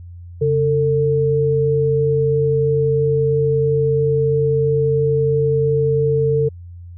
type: tone pair together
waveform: sine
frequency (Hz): 138.59 / 448.5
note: C#3 / A4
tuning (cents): 0 / +33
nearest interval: octave + minor sixth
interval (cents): 2033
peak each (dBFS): -18 / -15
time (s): 0.41-6.49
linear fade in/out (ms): 10
effects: added 87 Hz sine -33 dBFS peak until 6.97 s